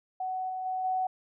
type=tone with level steps; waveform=sine; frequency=747 Hz; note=F#5; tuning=16 cents sharp; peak=-30 / -32 / -29 / -26 dBFS; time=0.2-1.07 s; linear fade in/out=5 ms; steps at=0.49 / 0.65 / 0.84 s; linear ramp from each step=10 ms; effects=none